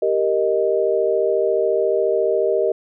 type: chord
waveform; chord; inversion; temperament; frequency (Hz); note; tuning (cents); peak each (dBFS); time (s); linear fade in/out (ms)
sine; Eb major; first; equal; 392 / 466.2 / 622.3; G4 / Bb4 / Eb5; 0 / 0 / 0; -20; 0.02-2.72; 5
effects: none

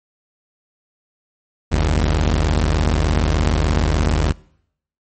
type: tone pair together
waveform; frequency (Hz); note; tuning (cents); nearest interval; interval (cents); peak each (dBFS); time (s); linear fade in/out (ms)
sawtooth; 46.76 / 76.8; F#1 / D#2; +19 / -22; major sixth; 859; -13; 1.71-4.33; 20
effects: noise-tail reverb RT60 0.7 s tail -24 dB re dry + MP3 32 kbps

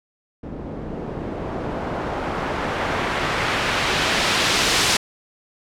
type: noise with low-pass filter sweep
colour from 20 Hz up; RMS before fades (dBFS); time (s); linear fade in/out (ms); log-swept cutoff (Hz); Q
white; -23; 0.43-4.97; 5; 290 to 5800; 0.74
effects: none

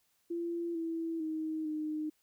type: tone with pitch steps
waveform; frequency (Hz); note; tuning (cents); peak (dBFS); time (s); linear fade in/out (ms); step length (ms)
sine; 340.6 / 329 / 314.9 / 307.3; F4 / E4 / D#4 / D#4; -43 / -3 / +21 / -21; -33; 0.3-2.1; 10; 450
effects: white hiss -74 dBFS RMS until 2.22 s

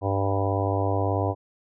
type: harmonic tone with a mistuned harmonic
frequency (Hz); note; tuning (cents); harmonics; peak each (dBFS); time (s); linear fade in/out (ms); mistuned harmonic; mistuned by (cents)
98.4; G2; +7; 1 / 3 / 4 / 5 / 6 / 7 / 8 / 9 / 10; -25 / -31 / -32 / -31 / -32 / -31 / -33 / -38 / -34; 0.01-1.35; 50; 9; +30
effects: none

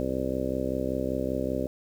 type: harmonic tone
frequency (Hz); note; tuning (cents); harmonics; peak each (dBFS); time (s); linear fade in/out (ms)
65.2; C2; -5; 1 / 2 / 3 / 4 / 5 / 6 / 7 / 8 / 9; -37 / -38 / -37 / -32 / -36 / -35 / -38 / -34 / -34; 0-1.67; 0
effects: 9-bit

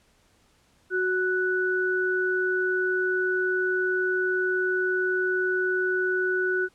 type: tone pair together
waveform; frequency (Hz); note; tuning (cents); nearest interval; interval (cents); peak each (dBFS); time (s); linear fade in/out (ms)
sine; 370 / 1480.9; F#4 / F#6; 0 / +1; 2 octaves; 2401; -25; 0.9-6.69; 50
effects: pink hiss -63 dBFS RMS until 6.74 s + low-pass 10000 Hz 12 dB/octave

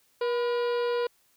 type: harmonic tone with a mistuned harmonic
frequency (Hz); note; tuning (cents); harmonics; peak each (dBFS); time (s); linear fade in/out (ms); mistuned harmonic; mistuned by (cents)
479.1; A#4; +47; 1 / 2 / 3 / 4 / 5 / 6 / 7 / 8 / 9 / 10; -25 / -35 / -39 / -47 / -46 / -46 / -51 / -49 / -49 / -50; 0.21-1.07; 5; 2; +69
effects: white hiss -66 dBFS RMS until 1.36 s

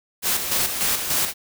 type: noise with tremolo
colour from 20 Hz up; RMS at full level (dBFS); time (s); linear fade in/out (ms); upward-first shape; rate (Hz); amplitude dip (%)
white; -21; 0.22-1.34; 50; square; 3.4; 50
effects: none

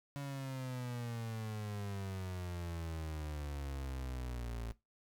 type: exponential sweep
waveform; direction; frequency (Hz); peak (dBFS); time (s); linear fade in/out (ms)
35% pulse; down; 142.5 to 56.2; -38; 0.16-4.72; 0
effects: noise-tail reverb RT60 0.2 s tail -18 dB re dry

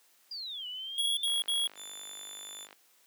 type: exponential two-way sweep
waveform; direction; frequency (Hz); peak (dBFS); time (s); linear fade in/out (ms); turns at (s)
sine; down then up; 4900 to 2928 to 3606; -37; 0.31-1.26; 5; 0.67
type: tone bursts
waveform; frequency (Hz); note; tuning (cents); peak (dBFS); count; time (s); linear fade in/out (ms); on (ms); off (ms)
square; 3322; G#7; 0; -28; 3; 0.98-1.672; 2; 190; 61
type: click train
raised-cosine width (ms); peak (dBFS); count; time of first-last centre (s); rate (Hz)
0.3; -33; 74; 1.28-2.728; 50.4
type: tone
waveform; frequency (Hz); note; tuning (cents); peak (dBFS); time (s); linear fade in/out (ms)
20% pulse; 3520; A7; 0; -37; 1.75-2.68; 50
effects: white hiss -65 dBFS RMS until 3.06 s + high-pass 300 Hz 12 dB/octave

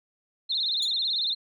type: tone with vibrato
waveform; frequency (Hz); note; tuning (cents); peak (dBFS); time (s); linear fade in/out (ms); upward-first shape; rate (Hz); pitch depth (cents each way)
sine; 3897; B7; -24; -24; 0.49-1.35; 20; sine; 18; 160
type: tone with exponential decay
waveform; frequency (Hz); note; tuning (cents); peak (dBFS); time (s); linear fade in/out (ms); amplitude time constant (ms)
25% pulse; 3440; A7; -40; -25; 0.82-0.94; 5; 25
effects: none

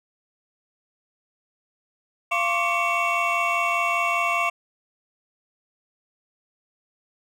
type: tone cluster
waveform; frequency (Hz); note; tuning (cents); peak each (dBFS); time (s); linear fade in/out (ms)
triangle; 689 / 1076 / 1161 / 2239 / 2706; F5 / C6 / D6 / C#7 / E7; -24 / +48 / -20 / +17 / +45; -25; 2.31-4.5; 10
effects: tanh soft clip ceiling -9 dBFS

